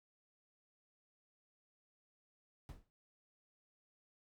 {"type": "noise with exponential decay", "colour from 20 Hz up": "brown", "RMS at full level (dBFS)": -45, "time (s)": [2.69, 2.9], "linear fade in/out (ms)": 0, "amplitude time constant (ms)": 45, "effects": []}